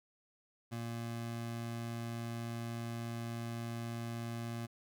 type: tone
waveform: 25% pulse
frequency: 116.54 Hz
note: A#2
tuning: in tune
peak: -35 dBFS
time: 0.71-4.67 s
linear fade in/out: 20 ms
effects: none